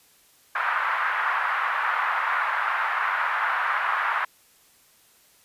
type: band-pass noise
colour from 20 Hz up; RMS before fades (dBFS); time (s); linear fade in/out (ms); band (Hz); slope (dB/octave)
white; -25; 0.55-4.25; 5; 960 to 1600; 24
effects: white hiss -58 dBFS RMS until 5.44 s + resampled to 32000 Hz